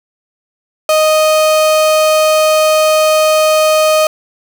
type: tone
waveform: 35% pulse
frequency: 622 Hz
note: D#5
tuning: 1 cent flat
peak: -6 dBFS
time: 0.89-4.07 s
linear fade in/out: 2 ms
effects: none